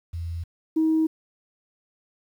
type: tone pair in turn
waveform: sine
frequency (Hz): 84.2 / 317.9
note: E2 / D#4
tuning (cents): +37 / +37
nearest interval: octave + major seventh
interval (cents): 2300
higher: second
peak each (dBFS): -28 / -17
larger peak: second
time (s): 0.13-0.44 / 0.76-1.07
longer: neither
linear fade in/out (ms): 10
effects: tanh soft clip ceiling -14 dBFS + 9-bit